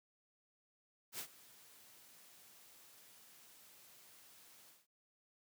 white noise with ADSR envelope, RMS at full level -43 dBFS, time 1.12-4.87 s, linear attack 70 ms, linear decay 80 ms, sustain -19 dB, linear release 190 ms, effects high-pass 100 Hz 12 dB/octave

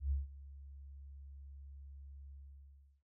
sine tone with ADSR envelope, 69.3 Hz, C#2, in tune, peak -30 dBFS, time 0-3.03 s, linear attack 110 ms, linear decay 160 ms, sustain -19 dB, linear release 710 ms, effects none

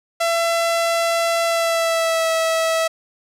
sawtooth tone with pitch glide, 672 to 651 Hz, E5 to E5, +33 to -22 cents, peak -13 dBFS, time 0.2-2.88 s, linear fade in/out 10 ms, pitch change -55 cents, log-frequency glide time 1.45-2.31 s, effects low-pass 12000 Hz 12 dB/octave

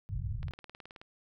white low-pass noise, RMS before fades -36 dBFS, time 0.09-0.51 s, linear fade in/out 0 ms, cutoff 140 Hz, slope 48 dB/octave
click train, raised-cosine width 0.3 ms, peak -32 dBFS, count 12, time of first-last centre 0.43-1.015 s, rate 18.8 Hz
effects none

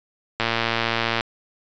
click train, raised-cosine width 0.3 ms, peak -5 dBFS, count 94, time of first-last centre 0.4-1.209 s, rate 115 Hz, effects resampled to 16000 Hz

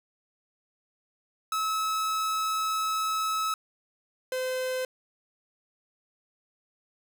45% pulse tone pair in turn, 1294 / 513.5 Hz, E6 / C5, -32 / -33 cents, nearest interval octave + major third, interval 1601 cents, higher first, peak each -26 / -28 dBFS, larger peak first, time 1.52-3.54 / 4.32-4.85 s, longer first, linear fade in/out 2 ms, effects none

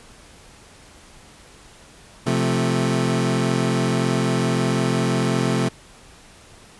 25% pulse chord, F major, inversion second, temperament equal, 130.81 / 174.61 / 220 Hz, C3 / F3 / A3, 0 / 0 / 0 cents, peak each -18 / -20 / -20 dBFS, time 2.26-5.69 s, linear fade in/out 10 ms, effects pink hiss -47 dBFS RMS until 6.79 s + resampled to 24000 Hz

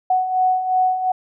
sine beating tone pair, 740 / 742.8 Hz, F#5 / F#5, 0 / +7 cents, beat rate 2.8 Hz, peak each -23 / -16 dBFS, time 0.1-1.12 s, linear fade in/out 5 ms, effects none

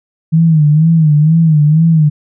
sine tone with vibrato, 156.6 Hz, D#3, 11 cents sharp, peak -5 dBFS, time 0.32-2.1 s, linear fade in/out 20 ms, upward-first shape sine, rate 2.1 Hz, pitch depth 99 cents each way, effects none

